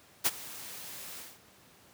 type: noise with ADSR envelope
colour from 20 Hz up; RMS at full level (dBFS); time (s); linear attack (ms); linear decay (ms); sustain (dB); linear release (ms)
white; -24; 0.24-1.39; 22; 37; -20; 210
effects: pink hiss -59 dBFS RMS until 1.93 s + high-pass 100 Hz 12 dB/octave